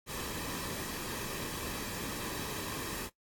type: noise with comb filter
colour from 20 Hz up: pink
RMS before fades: -39 dBFS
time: 0.06-3.1 s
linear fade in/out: 50 ms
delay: 1.4 ms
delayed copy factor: -0.5
effects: noise-tail reverb RT60 0.1 s tail -17 dB re dry + AAC 64 kbps